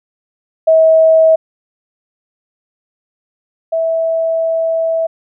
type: tone pair in turn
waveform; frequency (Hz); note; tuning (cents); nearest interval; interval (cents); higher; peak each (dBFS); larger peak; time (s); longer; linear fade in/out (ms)
sine; 643 / 653.9; E5 / E5; -43 / -14; unison; 29; second; -5 / -12; first; 0.67-1.36 / 3.72-5.07; second; 10
effects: none